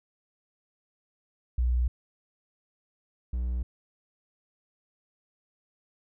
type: tone pair in turn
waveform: sine / triangle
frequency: 61 / 61 Hz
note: B1 / B1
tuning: -21 / -21 cents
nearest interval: unison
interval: 0 cents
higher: neither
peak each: -22 / -25 dBFS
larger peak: first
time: 1.58-1.88 / 3.33-3.63 s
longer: neither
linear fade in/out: 5 ms
effects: none